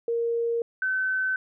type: tone pair in turn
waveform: sine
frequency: 466.2 / 1525.2 Hz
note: A#4 / G6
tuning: 0 / -48 cents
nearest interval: octave + major sixth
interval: 2052 cents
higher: second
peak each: -23 dBFS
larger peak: neither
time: 0.08-0.62 / 0.82-1.36 s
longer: neither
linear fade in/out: 2 ms
effects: none